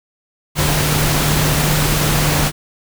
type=tone in noise; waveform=sine; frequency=150 Hz; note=D3; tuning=37 cents sharp; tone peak=-18 dBFS; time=0.55-2.52 s; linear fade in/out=50 ms; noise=pink; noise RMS=-17 dBFS; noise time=0.55-2.52 s; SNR=-4 dB; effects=none